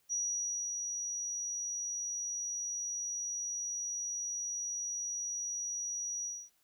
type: tone with ADSR envelope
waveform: sine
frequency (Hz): 5800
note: F#8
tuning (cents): -35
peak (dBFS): -31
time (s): 0.09-6.5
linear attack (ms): 35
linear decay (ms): 590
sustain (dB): -4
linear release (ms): 250
effects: white hiss -73 dBFS RMS until 6.63 s